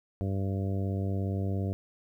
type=harmonic tone; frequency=97.3 Hz; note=G2; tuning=12 cents flat; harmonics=1 / 2 / 3 / 4 / 5 / 6 / 7; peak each=-29 / -35 / -39 / -41 / -43 / -45 / -46 dBFS; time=0.21-1.73 s; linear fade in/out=0 ms; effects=11-bit